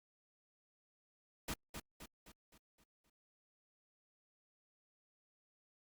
pink noise with echo, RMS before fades -41 dBFS, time 1.48-1.54 s, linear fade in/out 5 ms, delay 260 ms, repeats 6, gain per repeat -6 dB, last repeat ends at 3.1 s, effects Opus 48 kbps

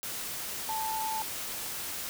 sine tone in noise, 880 Hz, A5, in tune, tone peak -31 dBFS, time 0.69-1.22 s, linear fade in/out 0 ms, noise white, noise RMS -37 dBFS, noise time 0.03-2.09 s, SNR +3 dB, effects none

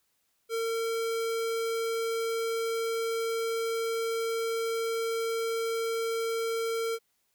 square tone, 455.5 Hz, A#4, 40 cents flat, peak -29 dBFS, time 0.49-6.99 s, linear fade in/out 50 ms, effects white hiss -74 dBFS RMS until 7.34 s

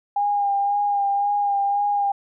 sine tone with vibrato, 809 Hz, G#5, 46 cents flat, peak -18 dBFS, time 0.16-2.12 s, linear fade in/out 5 ms, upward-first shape sine, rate 1.9 Hz, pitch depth 23 cents each way, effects none

